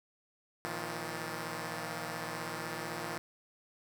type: chord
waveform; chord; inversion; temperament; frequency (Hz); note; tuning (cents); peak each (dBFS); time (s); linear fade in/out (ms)
5% pulse; Bb suspended fourth; none; equal with one note detuned; 116.54 / 158.74 / 174.61; Bb2 / Eb3 / F3; 0 / +35 / 0; -32 / -29 / -31; 0.65-3.18; 0
effects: 9-bit